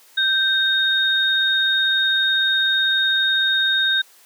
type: tone pair together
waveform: sine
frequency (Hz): 1562 / 3711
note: G6 / A#7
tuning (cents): -7 / -9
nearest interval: octave + minor third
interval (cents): 1498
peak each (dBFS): -19 / -18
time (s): 0.17-4.02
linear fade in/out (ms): 10
effects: white hiss -51 dBFS RMS until 4.25 s + high-pass 400 Hz 12 dB/octave